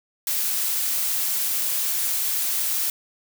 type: noise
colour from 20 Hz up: blue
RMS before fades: -24 dBFS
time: 0.27-2.9 s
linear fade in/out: 2 ms
effects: none